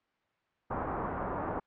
white low-pass noise, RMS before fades -35 dBFS, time 0.7-1.6 s, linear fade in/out 10 ms, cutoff 1200 Hz, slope 24 dB/octave, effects white hiss -74 dBFS RMS until 1.66 s + low-pass 2000 Hz 12 dB/octave

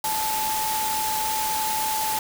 sine tone in noise, 870 Hz, A5, 20 cents flat, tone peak -25 dBFS, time 0.04-2.19 s, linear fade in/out 2 ms, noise white, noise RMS -28 dBFS, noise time 0.04-2.19 s, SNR 0 dB, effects none

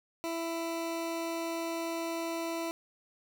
20% pulse tone, 332.1 Hz, E4, 13 cents sharp, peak -28 dBFS, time 0.24-2.71 s, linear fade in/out 0 ms, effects none

